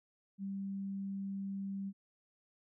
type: tone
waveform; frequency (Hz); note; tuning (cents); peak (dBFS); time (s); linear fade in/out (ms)
sine; 196; G3; 0; -37; 0.38-1.93; 50
effects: none